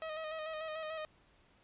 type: tone with vibrato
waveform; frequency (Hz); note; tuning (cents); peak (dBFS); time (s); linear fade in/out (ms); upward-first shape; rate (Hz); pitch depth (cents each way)
sawtooth; 629; D#5; +19; -35; 0.02-1.05; 0; square; 6.8; 30
effects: pink hiss -67 dBFS RMS until 1.63 s + resampled to 8000 Hz